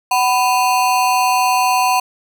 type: ring-modulated tone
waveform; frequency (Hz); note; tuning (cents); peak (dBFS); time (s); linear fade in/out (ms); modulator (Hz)
square; 874; A5; -12; -10; 0.11-2; 5; 122
effects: 8-bit